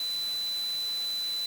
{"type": "tone in noise", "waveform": "sine", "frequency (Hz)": 4000, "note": "B7", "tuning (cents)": 21, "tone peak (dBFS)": -29, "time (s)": [0, 1.46], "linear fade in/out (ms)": 2, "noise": "white", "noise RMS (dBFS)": -43, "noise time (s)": [0, 1.46], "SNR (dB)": 11, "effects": []}